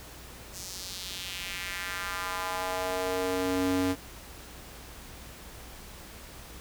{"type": "tone with high-pass filter sweep", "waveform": "square", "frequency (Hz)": 92.5, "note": "F#2", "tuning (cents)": 0, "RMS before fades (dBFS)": -32, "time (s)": [0.52, 3.96], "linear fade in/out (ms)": 50, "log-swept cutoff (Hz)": [6400, 210], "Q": 1.9, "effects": ["added 60 Hz sine -51 dBFS peak until 6.6 s", "pink hiss -47 dBFS RMS until 6.6 s"]}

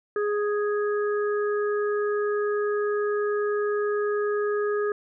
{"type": "harmonic tone", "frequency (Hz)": 415.3, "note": "G#4", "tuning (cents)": 0, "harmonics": [1, 3, 4], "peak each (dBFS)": [-23, -33, -35], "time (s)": [0.16, 4.92], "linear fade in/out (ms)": 2, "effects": []}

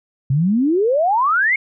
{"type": "exponential sweep", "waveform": "sine", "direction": "up", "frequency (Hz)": [127.7, 2217], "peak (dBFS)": -13, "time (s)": [0.3, 1.56], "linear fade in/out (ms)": 5, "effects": []}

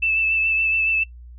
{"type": "tone with vibrato", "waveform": "sine", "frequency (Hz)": 2637, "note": "E7", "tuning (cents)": 0, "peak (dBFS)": -17, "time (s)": [0.02, 1.04], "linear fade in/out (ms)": 10, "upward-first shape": "triangle", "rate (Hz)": 7.1, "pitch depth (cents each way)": 25, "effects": ["noise-tail reverb RT60 0.1 s tail -18 dB re dry", "added 60 Hz sine -38 dBFS peak until 1.38 s"]}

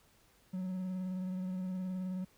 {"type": "tone with vibrato", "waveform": "triangle", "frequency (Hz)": 185, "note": "F#3", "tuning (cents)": 0, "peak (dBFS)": -33, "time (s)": [0.53, 2.25], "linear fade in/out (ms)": 10, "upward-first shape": "triangle", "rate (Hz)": 19, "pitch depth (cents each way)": 33, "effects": ["pink hiss -67 dBFS RMS until 2.37 s"]}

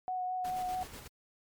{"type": "tone with vibrato", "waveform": "sine", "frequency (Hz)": 736, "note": "F#5", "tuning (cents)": -9, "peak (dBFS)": -32, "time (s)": [0.08, 0.83], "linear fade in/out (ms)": 0, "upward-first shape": "sine", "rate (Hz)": 4.7, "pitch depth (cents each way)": 12}
{"type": "noise with tremolo", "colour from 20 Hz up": "pink", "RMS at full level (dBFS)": -46, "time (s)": [0.44, 1.08], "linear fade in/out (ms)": 10, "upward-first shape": "square", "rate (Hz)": 8.1, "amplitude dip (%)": 40}
{"effects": ["MP3 96 kbps"]}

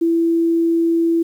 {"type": "tone", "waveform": "sine", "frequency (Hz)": 333.2, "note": "E4", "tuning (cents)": 19, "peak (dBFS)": -13, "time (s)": [0.01, 1.23], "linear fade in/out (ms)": 10, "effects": ["8-bit"]}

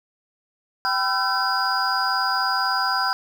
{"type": "tone cluster", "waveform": "sine", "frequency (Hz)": [778, 1005, 1343, 1528, 4898], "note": ["G5", "B5", "E6", "G6", "D#8"], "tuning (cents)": [-13, 30, 32, -45, -28], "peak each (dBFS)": -26, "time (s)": [0.85, 3.13], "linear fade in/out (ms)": 0, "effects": ["7-bit"]}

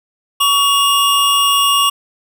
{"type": "tone pair together", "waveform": "square", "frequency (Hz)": [1124.7, 2834], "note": ["C#6", "F7"], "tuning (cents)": [25, 25], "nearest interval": "octave + major third", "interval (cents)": 1600, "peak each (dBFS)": -14, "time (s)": [0.4, 1.9], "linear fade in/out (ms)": 10, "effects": []}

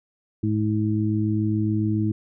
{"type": "harmonic tone", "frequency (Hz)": 107.1, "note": "A2", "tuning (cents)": -46, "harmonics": [1, 2, 3], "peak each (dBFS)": [-23, -25, -25], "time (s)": [0.43, 2.12], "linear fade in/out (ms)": 5, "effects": []}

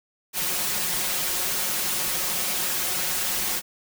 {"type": "noise with comb filter", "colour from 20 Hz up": "white", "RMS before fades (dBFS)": -26, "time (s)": [0.33, 3.62], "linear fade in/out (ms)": 50, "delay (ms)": 5.5, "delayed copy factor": 0.8, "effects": []}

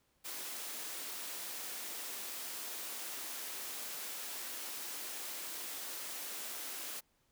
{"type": "high-pass noise", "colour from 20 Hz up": "white", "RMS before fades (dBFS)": -43, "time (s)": [0.24, 7.01], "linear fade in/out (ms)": 20, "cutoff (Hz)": 240, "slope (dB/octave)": 24, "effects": ["pink hiss -75 dBFS RMS until 7.31 s"]}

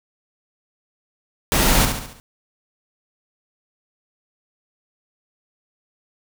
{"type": "noise with echo", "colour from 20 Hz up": "pink", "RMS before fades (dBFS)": -17, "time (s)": [1.52, 1.85], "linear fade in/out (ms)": 0, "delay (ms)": 70, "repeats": 5, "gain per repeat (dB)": -6, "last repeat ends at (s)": 2.2, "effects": []}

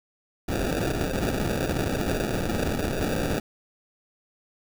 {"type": "noise with sample-and-hold", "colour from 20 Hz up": "white", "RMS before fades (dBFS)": -26, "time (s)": [0.48, 3.4], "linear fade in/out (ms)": 10, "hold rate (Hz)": 1050, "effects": []}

